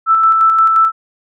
sine tone with tremolo, 1322 Hz, E6, 5 cents sharp, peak -6 dBFS, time 0.06-0.92 s, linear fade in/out 50 ms, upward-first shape square, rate 5.7 Hz, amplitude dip 30%, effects none

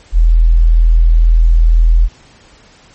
sine tone, 41.04 Hz, E1, 7 cents flat, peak -4 dBFS, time 0.12-2.09 s, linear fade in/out 50 ms, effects pink hiss -44 dBFS RMS until 2.94 s + MP3 32 kbps

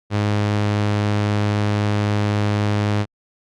sawtooth tone, 103.83 Hz, G#2, in tune, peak -13 dBFS, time 0.1-3.06 s, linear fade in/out 50 ms, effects low-pass 5000 Hz 12 dB/octave + Opus 48 kbps

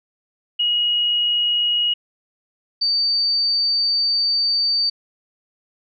sine tone pair in turn, 2894 / 4603 Hz, F#7 / D8, -39 / -36 cents, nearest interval minor sixth, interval 803 cents, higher second, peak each -16 dBFS, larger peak neither, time 0.59-1.94 / 2.81-4.9 s, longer second, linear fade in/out 10 ms, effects none

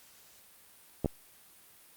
clicks, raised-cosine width 2 ms, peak -16 dBFS, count 2, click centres 1.046 / 1.059 s, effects white hiss -58 dBFS RMS until 1.96 s + Opus 48 kbps

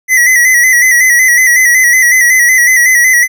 square tone with vibrato, 1975.5 Hz, B6, in tune, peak -5 dBFS, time 0.08-3.28 s, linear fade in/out 50 ms, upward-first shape square, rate 5.4 Hz, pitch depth 49 cents each way, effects none

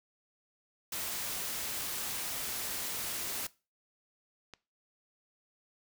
white noise, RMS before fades -37 dBFS, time 0.92-3.47 s, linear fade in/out 5 ms
click, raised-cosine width 0.2 ms, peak -29 dBFS, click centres 4.537 s
effects noise-tail reverb RT60 0.3 s tail -20 dB re dry

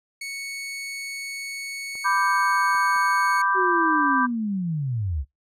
sawtooth tone, 2217 Hz, C#7, in tune, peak -27 dBFS, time 0.21-3.42 s, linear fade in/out 5 ms
clicks, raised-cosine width 1 ms, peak -33 dBFS, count 3, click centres 1.954 / 2.748 / 2.962 s
sine chord, G major, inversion first, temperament equal with one note detuned, 991.8 / 1174.7 / 1568 Hz, B5 / D6 / G6, +7 / 0 / 0 cents, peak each -23 dBFS, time 2.04-4.27 s, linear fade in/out 20 ms
sine linear sweep, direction down, 383.6 to 61.74 Hz, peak -23 dBFS, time 3.54-5.25 s, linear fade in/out 50 ms
effects noise-tail reverb RT60 0.2 s tail -25 dB re dry + low-pass 12000 Hz 12 dB/octave

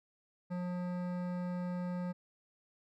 sine tone with hard clipping, 178.8 Hz, F3, 41 cents sharp, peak -37 dBFS, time 0.5-2.13 s, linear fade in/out 20 ms, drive 15 dB, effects none

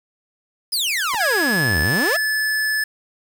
sawtooth exponential two-way sweep, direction down then up, 5220 to 69.7 to 722 Hz, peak -16 dBFS, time 0.72-2.17 s, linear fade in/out 10 ms, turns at 1.81 s
clicks, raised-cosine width 0.5 ms, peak -18 / -15 dBFS, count 2, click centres 1.137 / 1.146 s
square tone with pitch glide, 1664 to 1731.7 Hz, G#6 to A6, +3 to -28 cents, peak -19 dBFS, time 1.2-2.84 s, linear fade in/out 5 ms, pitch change +69 cents, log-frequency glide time 1.31-1.77 s
effects 7-bit

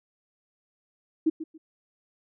sine tone with echo, 317.9 Hz, D#4, 37 cents sharp, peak -18 dBFS, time 1.26-1.3 s, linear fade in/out 10 ms, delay 140 ms, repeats 2, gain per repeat -13 dB, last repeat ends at 1.58 s, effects none

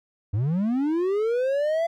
triangle linear sweep, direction up, 92.7 to 681 Hz, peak -19 dBFS, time 0.33-1.87 s, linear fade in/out 10 ms, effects none

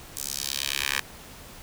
10% pulse tone with high-pass filter sweep, 69.3 Hz, C#2, in tune, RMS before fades -30 dBFS, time 0.17-1 s, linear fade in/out 0 ms, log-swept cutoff 7300 to 1800 Hz, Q 1.4, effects pink hiss -45 dBFS RMS until 1.62 s

